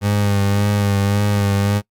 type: tone with vibrato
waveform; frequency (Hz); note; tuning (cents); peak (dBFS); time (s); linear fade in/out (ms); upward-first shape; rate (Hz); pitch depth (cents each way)
30% pulse; 101.2; G#2; -44; -12; 0.01-1.82; 50; sine; 1.8; 31
effects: noise-tail reverb RT60 0.1 s tail -23 dB re dry + Opus 48 kbps